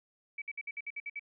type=tone bursts; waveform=sine; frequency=2291 Hz; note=D7; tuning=44 cents flat; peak=-36 dBFS; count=9; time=0.38-1.195 s; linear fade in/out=5 ms; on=39 ms; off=58 ms; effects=none